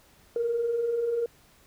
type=tone pair together; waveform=sine; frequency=449.4 / 470 Hz; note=A4 / A#4; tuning=+37 / +14 cents; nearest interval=minor second; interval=77 cents; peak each=-35 / -24 dBFS; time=0.36-1.26 s; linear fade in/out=2 ms; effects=tanh soft clip ceiling -19 dBFS + pink hiss -59 dBFS RMS until 1.66 s